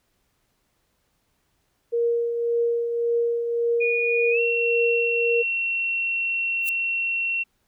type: tone with tremolo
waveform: sine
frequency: 469.4 Hz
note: A#4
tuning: 12 cents sharp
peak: -18 dBFS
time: 1.92-5.43 s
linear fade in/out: 20 ms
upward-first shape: triangle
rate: 1.8 Hz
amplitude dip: 50%
type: tone with pitch glide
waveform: sine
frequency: 2453 to 2722 Hz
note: D#7 to F7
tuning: -25 to -45 cents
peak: -22 dBFS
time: 3.8-7.44 s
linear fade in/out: 20 ms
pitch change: +180 cents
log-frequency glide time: 4.31-4.4 s
type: noise with exponential growth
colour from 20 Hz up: violet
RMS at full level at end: -25 dBFS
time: 6.61-6.69 s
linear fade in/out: 0 ms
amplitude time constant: 16 ms
effects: pink hiss -70 dBFS RMS until 7.67 s